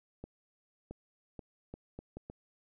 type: accelerating click train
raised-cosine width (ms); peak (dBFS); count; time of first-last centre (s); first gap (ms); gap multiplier
2; -30; 7; 0.24-2.299; 670; 0.72
effects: none